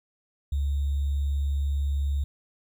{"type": "tone with sample-and-hold", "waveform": "sine", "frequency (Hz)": 70.5, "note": "C#2", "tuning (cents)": 30, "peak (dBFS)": -23, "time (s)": [0.52, 2.24], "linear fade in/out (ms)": 5, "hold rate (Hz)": 3675, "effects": []}